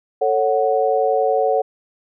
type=chord; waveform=sine; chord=F# minor; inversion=first; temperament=just; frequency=444 / 555 / 740 Hz; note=A4 / C#5 / F#5; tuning=+16 / +2 / 0 cents; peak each=-19 dBFS; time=0.21-1.62 s; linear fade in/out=10 ms; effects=none